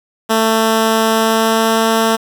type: tone with pitch glide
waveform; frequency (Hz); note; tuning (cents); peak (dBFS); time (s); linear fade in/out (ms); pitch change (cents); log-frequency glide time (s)
10% pulse; 222.6 to 224.3; A3 to A3; +20 to +34; -3; 0.29-2.17; 20; +14; 1.1-1.8
effects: 7-bit